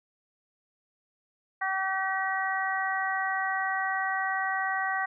harmonic tone, 382.8 Hz, G4, 41 cents flat, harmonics 2 / 3 / 4 / 5, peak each -31 / -34 / -33 / -31 dBFS, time 1.61-5.06 s, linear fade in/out 10 ms, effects none

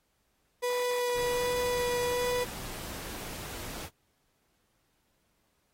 35% pulse tone with vibrato, 490.4 Hz, B4, 12 cents flat, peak -26 dBFS, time 0.62-2.45 s, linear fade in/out 20 ms, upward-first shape sine, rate 1.3 Hz, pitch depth 9 cents each way
pink noise, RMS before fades -41 dBFS, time 1.14-3.9 s, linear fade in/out 50 ms
effects pink hiss -74 dBFS RMS until 5.73 s + AAC 48 kbps

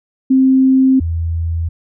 sine tone pair in turn, 263.2 / 82.9 Hz, C4 / E2, +10 / +10 cents, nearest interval octave + minor sixth, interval 2000 cents, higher first, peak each -7 / -15 dBFS, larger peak first, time 0.3-1 / 1-1.69 s, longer first, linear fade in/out 10 ms, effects none

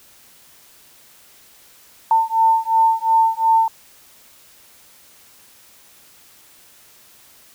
sine beating tone pair, 897 / 899.8 Hz, A5 / A5, +33 / +39 cents, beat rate 2.8 Hz, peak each -16 dBFS, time 2.11-3.68 s, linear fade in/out 2 ms, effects white hiss -49 dBFS RMS until 7.54 s

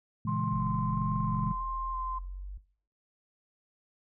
sine chord, A# half-diminished seventh, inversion none, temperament equal, 116.54 / 138.59 / 164.81 / 207.7 Hz, A#2 / C#3 / E3 / G#3, 0 / 0 / 0 / 0 cents, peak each -34 dBFS, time 0.25-1.52 s, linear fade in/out 5 ms
sine tone with vibrato, 1046 Hz, C6, 1 cent flat, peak -33 dBFS, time 0.27-2.19 s, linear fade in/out 10 ms, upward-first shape square, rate 1.5 Hz, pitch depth 13 cents each way
sine linear two-way sweep, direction down then up, 49 to 40.62 to 49 Hz, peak -36 dBFS, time 0.52-2.58 s, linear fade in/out 10 ms, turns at 1.79 s
effects noise-tail reverb RT60 0.5 s tail -19 dB re dry + tanh soft clip ceiling -17 dBFS

